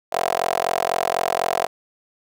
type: tone with high-pass filter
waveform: 15% pulse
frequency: 44.01 Hz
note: F1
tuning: 14 cents sharp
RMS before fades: -22 dBFS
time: 0.12-1.67 s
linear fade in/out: 10 ms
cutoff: 650 Hz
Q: 4.6
effects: none